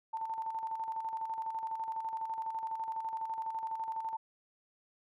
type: tone with tremolo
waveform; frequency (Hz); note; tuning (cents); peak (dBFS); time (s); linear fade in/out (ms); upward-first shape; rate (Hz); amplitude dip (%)
sine; 894; A5; +27; -33; 0.13-4.17; 10; square; 12; 50
effects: none